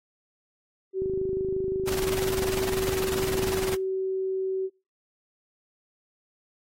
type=tone; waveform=sine; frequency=380 Hz; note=F#4; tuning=46 cents sharp; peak=-25 dBFS; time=0.93-4.7 s; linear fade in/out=50 ms
type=click train; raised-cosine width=3 ms; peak=-24 dBFS; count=68; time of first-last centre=1.02-3.627 s; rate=25.7 Hz
type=noise with tremolo; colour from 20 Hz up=pink; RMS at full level=-30 dBFS; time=1.87-3.76 s; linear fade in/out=10 ms; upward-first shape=square; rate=20 Hz; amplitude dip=65%
effects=noise-tail reverb RT60 0.3 s tail -25 dB re dry + AAC 48 kbps